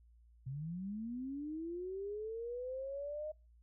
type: linear sweep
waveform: sine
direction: up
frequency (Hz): 125.9 to 620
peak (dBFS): -39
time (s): 0.46-3.32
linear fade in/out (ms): 10
effects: noise-tail reverb RT60 0.3 s tail -26 dB re dry + added 58 Hz sine -61 dBFS peak until 3.62 s